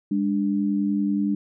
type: tone pair together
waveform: sine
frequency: 203.2 / 293.7 Hz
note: G#3 / D4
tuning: -38 / 0 cents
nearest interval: tritone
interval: 638 cents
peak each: -22 / -24 dBFS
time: 0.11-1.35 s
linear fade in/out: 5 ms
effects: none